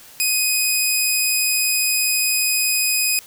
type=tone; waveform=10% pulse; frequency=2503 Hz; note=D#7; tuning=10 cents sharp; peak=-8 dBFS; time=0.2-3.19 s; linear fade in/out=0 ms; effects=white hiss -44 dBFS RMS until 3.26 s